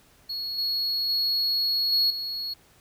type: tone with level steps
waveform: triangle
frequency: 4336 Hz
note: C#8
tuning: 39 cents flat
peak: -28 / -23 / -21 / -18 / -28 dBFS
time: 0.29-2.54 s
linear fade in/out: 10 ms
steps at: 0.58 / 1.09 / 1.92 / 2.1 s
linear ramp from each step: 5 ms
effects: pink hiss -58 dBFS RMS until 2.8 s